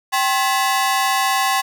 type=ring-modulated tone; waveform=sawtooth; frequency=923 Hz; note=A#5; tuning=17 cents flat; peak=-9 dBFS; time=0.12-1.62 s; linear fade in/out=20 ms; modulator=143 Hz; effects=none